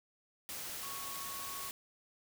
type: tone in noise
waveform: sine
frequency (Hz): 1108.7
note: C#6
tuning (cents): 0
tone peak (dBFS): -46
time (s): 0.83-1.69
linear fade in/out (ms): 0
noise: white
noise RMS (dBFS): -43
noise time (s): 0.49-1.71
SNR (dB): -6
effects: none